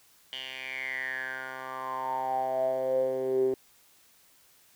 10% pulse tone with band-pass filter sweep, 130.81 Hz, C3, in tune, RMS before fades -31 dBFS, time 0.33-3.54 s, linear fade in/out 0 ms, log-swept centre 3000 to 360 Hz, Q 9.6, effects white hiss -61 dBFS RMS until 4.75 s

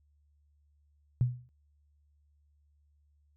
sine tone with exponential decay, 123.47 Hz, B2, in tune, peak -20 dBFS, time 1.21-1.49 s, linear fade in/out 0 ms, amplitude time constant 59 ms, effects added 73 Hz sine -65 dBFS peak until 3.36 s

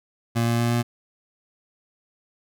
25% pulse tone with pitch steps, 116.54 / 117.42 / 118.3 / 119.2 Hz, A#2 / A#2 / A#2 / A#2, 0 / +13 / +26 / +39 cents, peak -16 dBFS, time 0.35-0.83 s, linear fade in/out 20 ms, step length 120 ms, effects none

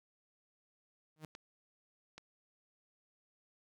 sawtooth tone with exponential growth, 155.4 Hz, D#3, 2 cents flat, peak -38 dBFS, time 1.16-1.25 s, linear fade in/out 0 ms, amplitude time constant 19 ms
clicks, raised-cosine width 0.2 ms, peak -32 dBFS, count 2, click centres 1.351 / 2.18 s
effects none

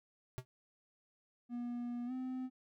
square tone with exponential decay, 127.1 Hz, C3, 50 cents flat, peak -35 dBFS, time 0.38-0.45 s, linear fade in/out 0 ms, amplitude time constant 15 ms
triangle tone with pitch glide, 241 to 256.8 Hz, B3 to C4, -42 to -32 cents, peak -36 dBFS, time 1.49-2.5 s, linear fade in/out 50 ms, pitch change +110 cents, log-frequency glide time 2.06-2.12 s
effects none

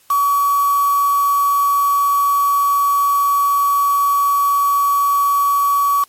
sine tone with quantisation, 1134 Hz, C#6, 39 cents sharp, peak -12 dBFS, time 0.1-6.04 s, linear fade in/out 5 ms, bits 4, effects white hiss -53 dBFS RMS until 6.08 s + MP3 64 kbps

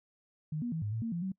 sine tone with pitch steps, 153.9 / 240.2 / 161.6 / 104.6 / 112.5 / 228.6 / 171.2 / 189.6 Hz, D#3 / B3 / E3 / G#2 / A2 / A#3 / F3 / F#3, -19 / -48 / -34 / +13 / +39 / -34 / -34 / +43 cents, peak -32 dBFS, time 0.52-1.32 s, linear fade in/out 5 ms, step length 100 ms, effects noise-tail reverb RT60 0.1 s tail -26 dB re dry

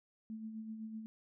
sine tone with tremolo, 220 Hz, A3, in tune, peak -40 dBFS, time 0.3-1.06 s, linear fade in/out 0 ms, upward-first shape sine, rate 7.9 Hz, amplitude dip 45%, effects none

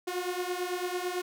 sawtooth beating tone pair, 355.6 / 364.6 Hz, F4 / F#4, +31 / -25 cents, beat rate 9 Hz, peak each -30 dBFS, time 0.07-1.22 s, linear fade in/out 10 ms, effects none

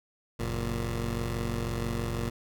15% pulse tone pair together, 46.12 / 116.54 Hz, F#1 / A#2, -5 / 0 cents, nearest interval octave + major third, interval 1605 cents, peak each -26 dBFS, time 0.39-2.3 s, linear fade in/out 10 ms, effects none

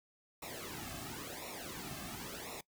pink noise with flanger, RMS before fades -45 dBFS, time 0.42-2.61 s, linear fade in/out 5 ms, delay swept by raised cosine 0.63 to 2.13 ms, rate 0.95 Hz, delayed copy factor -0.85, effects noise-tail reverb RT60 0.1 s tail -21 dB re dry

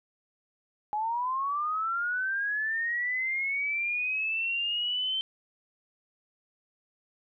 sine linear sweep, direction up, 830.6 to 3111 Hz, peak -27 dBFS, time 0.93-5.21 s, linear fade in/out 0 ms, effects none

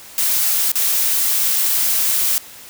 blue noise with dropouts, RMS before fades -17 dBFS, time 0.18-2.38 s, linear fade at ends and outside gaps 0 ms, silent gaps 0.717-0.756 s, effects white hiss -39 dBFS RMS until 2.69 s

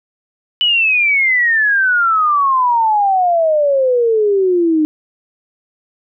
sine exponential sweep, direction down, 2989 to 302.6 Hz, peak -10 dBFS, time 0.61-4.85 s, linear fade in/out 0 ms, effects none

